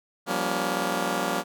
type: chord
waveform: 10% pulse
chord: G half-diminished seventh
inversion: third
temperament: just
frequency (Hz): 176.4 / 196 / 235.2 / 282.2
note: F3 / G3 / Bb3 / Db4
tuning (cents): +18 / 0 / +16 / +31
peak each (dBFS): -23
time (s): 0.26-1.44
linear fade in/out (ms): 50
effects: none